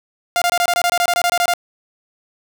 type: tone bursts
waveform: sawtooth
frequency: 701 Hz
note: F5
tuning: 6 cents sharp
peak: -10 dBFS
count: 15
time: 0.36-1.537 s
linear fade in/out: 0 ms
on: 57 ms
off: 23 ms
effects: none

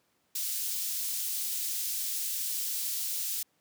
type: high-pass noise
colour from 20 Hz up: white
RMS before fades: -33 dBFS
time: 0.35-3.43 s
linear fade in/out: 5 ms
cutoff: 4300 Hz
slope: 12 dB/octave
effects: pink hiss -72 dBFS RMS until 3.6 s + high-pass 150 Hz 12 dB/octave

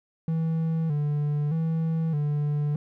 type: tone with vibrato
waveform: triangle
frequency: 154.6 Hz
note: D#3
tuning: 11 cents flat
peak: -21 dBFS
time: 0.28-2.76 s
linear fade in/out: 2 ms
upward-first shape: square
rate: 0.81 Hz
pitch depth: 84 cents each way
effects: none

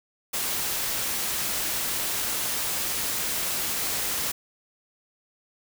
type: noise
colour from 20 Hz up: white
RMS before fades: -28 dBFS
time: 0.33-4.32 s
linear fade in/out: 10 ms
effects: none

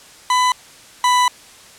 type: tone pair in turn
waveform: 40% pulse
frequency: 1000 / 992.5 Hz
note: B5 / B5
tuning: +21 / +8 cents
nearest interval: unison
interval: 13 cents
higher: first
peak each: -12 / -11 dBFS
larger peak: second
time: 0.3-0.52 / 1.04-1.28 s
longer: second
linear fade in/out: 2 ms
effects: white hiss -43 dBFS RMS until 1.78 s + low-pass 9000 Hz 12 dB/octave

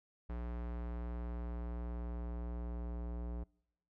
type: tone with low-pass filter sweep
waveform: square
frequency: 59.3 Hz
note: A#1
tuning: 30 cents sharp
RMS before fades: -41 dBFS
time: 0.29-3.44 s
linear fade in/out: 10 ms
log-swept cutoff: 1600 to 780 Hz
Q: 0.75
effects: noise-tail reverb RT60 0.8 s tail -26 dB re dry

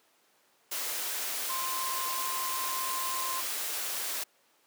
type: tone in noise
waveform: sine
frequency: 1046.5 Hz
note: C6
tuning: in tune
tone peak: -34 dBFS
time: 1.49-3.41 s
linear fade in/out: 10 ms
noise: white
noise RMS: -34 dBFS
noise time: 0.71-4.24 s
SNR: -3 dB
effects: pink hiss -66 dBFS RMS until 4.66 s + high-pass 400 Hz 12 dB/octave

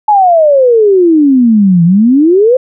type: exponential two-way sweep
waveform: sine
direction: down then up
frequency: 864 to 164.81 to 529 Hz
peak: -3 dBFS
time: 0.08-2.57 s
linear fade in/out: 5 ms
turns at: 1.84 s
effects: none

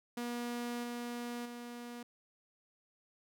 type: tone with level steps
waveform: sawtooth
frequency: 240 Hz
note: B3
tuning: 49 cents flat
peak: -33 / -35 / -40 dBFS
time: 0.17-2.03 s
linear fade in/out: 5 ms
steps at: 0.83 / 1.45 s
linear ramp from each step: 10 ms
effects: none

